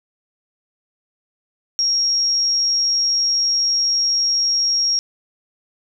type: tone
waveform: sine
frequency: 5588 Hz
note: F8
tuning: in tune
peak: -15 dBFS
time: 1.79-4.99 s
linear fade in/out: 0 ms
effects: none